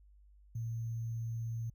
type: tone with sample-and-hold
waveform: sine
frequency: 114.5 Hz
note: A#2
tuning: 31 cents flat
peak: -35 dBFS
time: 0.55-1.7 s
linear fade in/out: 5 ms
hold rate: 6300 Hz
effects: added 50 Hz sine -58 dBFS peak until 1.74 s